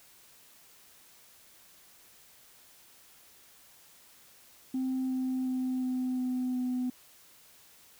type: tone with pitch steps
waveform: sine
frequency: 260 / 258.2 / 256.4 / 254.6 / 252.9 / 251.1 Hz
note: C4 / C4 / C4 / C4 / B3 / B3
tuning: -11 / -23 / -35 / -47 / +41 / +29 cents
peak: -27 dBFS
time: 4.74-6.9 s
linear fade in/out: 5 ms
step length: 360 ms
effects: tanh soft clip ceiling -26 dBFS + white hiss -58 dBFS RMS until 7.99 s